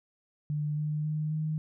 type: tone with pitch steps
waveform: sine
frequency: 149.3 / 151.3 / 153.32 / 155.37 Hz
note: D3 / D#3 / D#3 / D#3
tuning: +29 / -48 / -25 / -2 cents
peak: -28 dBFS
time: 0.5-1.58 s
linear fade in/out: 0 ms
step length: 270 ms
effects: none